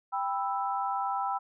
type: chord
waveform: sine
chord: E minor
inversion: first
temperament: just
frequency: 791.1 / 988.9 / 1318.5 Hz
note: G5 / B5 / E6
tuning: +16 / +2 / 0 cents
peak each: -31 / -33 / -34 dBFS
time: 0.12-1.39 s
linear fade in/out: 20 ms
effects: none